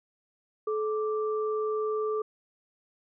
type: tone pair together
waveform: sine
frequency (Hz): 431 / 1174.7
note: A4 / D6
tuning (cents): -36 / 0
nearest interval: octave + perfect fourth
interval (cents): 1736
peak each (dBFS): -27 / -35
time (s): 0.67-2.22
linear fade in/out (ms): 5
effects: none